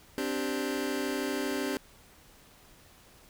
sawtooth chord, C suspended second, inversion none, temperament just, 261.6 / 294.3 / 392.4 Hz, C4 / D4 / G4, 0 / +4 / +2 cents, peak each -30 dBFS, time 0.18-1.77 s, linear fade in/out 0 ms, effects pink hiss -57 dBFS RMS until 3.29 s

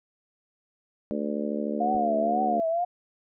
harmonic tone, 73.4 Hz, D2, in tune, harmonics 3 / 4 / 5 / 6 / 7 / 8, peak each -30 / -33 / -37 / -36 / -36 / -35 dBFS, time 1.11-2.6 s, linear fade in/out 0 ms
sine tone with vibrato, 698.5 Hz, F5, in tune, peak -23 dBFS, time 1.8-2.85 s, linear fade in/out 10 ms, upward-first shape triangle, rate 2 Hz, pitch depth 140 cents each way
clicks, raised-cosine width 2 ms, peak -30 dBFS, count 2, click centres 1.947 / 1.963 s
effects none

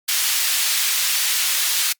pink high-pass noise, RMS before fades -20 dBFS, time 0.08-1.93 s, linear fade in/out 10 ms, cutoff 2600 Hz, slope 12 dB/octave, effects noise-tail reverb RT60 0.1 s tail -26 dB re dry + Opus 48 kbps

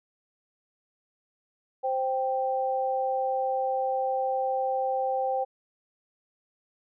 sine tone pair together, 523.3 / 784 Hz, C5 / G5, 0 / 0 cents, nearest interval perfect fifth, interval 700 cents, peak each -28 / -27 dBFS, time 1.83-5.45 s, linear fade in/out 20 ms, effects none

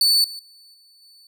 40% pulse tone with level steps, 4490 Hz, C#8, 21 cents sharp, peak -13 / -31 / -46 / -50 / -47 dBFS, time 0.01-1.27 s, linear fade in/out 2 ms, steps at 0.24 / 0.39 / 0.74 / 1.02 s, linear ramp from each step 2 ms, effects none

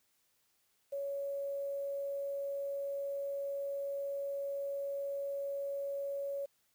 sine tone with quantisation, 559 Hz, C#5, 14 cents sharp, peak -35 dBFS, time 0.92-6.46 s, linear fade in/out 10 ms, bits 10, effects white hiss -75 dBFS RMS until 6.74 s

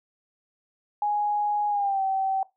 sine tone with pitch glide, 830.6 to 770.5 Hz, G#5 to G5, 0 to -30 cents, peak -22 dBFS, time 1.02-2.43 s, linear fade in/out 2 ms, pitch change -130 cents, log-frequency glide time 1.69-2.02 s, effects noise-tail reverb RT60 0.2 s tail -20 dB re dry

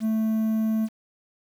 triangle tone with quantisation, 220 Hz, A3, in tune, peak -19 dBFS, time 0-0.89 s, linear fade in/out 50 ms, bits 8, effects none

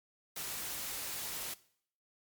white noise, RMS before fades -40 dBFS, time 0.36-1.54 s, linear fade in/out 5 ms, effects noise-tail reverb RT60 0.6 s tail -19 dB re dry + MP3 96 kbps

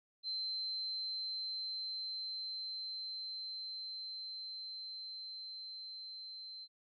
sine tone with level ramp, 4100 Hz, C8, 36 cents flat, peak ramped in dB -36 to -46 dBFS, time 0.23-6.68 s, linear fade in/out 50 ms, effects none

